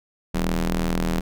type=ring-modulated tone; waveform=sawtooth; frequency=82.41 Hz; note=E2; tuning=in tune; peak=-14 dBFS; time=0.34-1.21 s; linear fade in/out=10 ms; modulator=104 Hz; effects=none